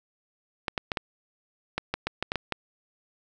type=clicks; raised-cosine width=0.3 ms; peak=-11 dBFS; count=11; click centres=0.682 / 0.778 / 0.918 / 0.972 / 1.78 / 1.94 / 2.07 / 2.226 / 2.319 / 2.357 / 2.523 s; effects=none